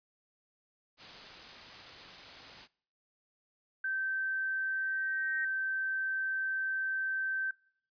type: noise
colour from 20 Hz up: white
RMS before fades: -48 dBFS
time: 0.97-2.68 s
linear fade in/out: 50 ms
type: tone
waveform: sine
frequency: 1552 Hz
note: G6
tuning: 18 cents flat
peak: -31 dBFS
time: 3.84-7.51 s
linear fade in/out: 5 ms
type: tone with exponential growth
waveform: sine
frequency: 1864.7 Hz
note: A#6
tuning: in tune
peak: -34 dBFS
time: 4.43-5.45 s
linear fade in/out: 5 ms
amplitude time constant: 220 ms
effects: noise-tail reverb RT60 0.6 s tail -24 dB re dry + resampled to 11025 Hz